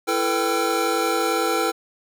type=tone cluster; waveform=square; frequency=335 / 438.1 / 489.3 / 783 / 1352 Hz; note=E4 / A4 / B4 / G5 / E6; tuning=+28 / -7 / -16 / -2 / +43 cents; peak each=-27 dBFS; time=0.07-1.72 s; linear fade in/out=20 ms; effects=none